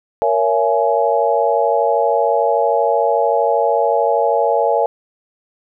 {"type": "chord", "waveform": "sine", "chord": "A# half-diminished seventh", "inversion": "none", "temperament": "just", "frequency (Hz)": [466.2, 559.4, 671.3, 839.1], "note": ["A#4", "C#5", "E5", "G#5"], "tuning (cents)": [0, 16, 31, 18], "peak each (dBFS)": -18, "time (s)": [0.22, 4.86], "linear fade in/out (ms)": 0, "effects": []}